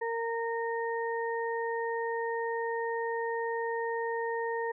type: harmonic tone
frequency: 461 Hz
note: A#4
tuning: 19 cents flat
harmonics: 1 / 2 / 4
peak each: -32 / -35 / -38 dBFS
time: 0.01-4.72 s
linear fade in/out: 10 ms
effects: none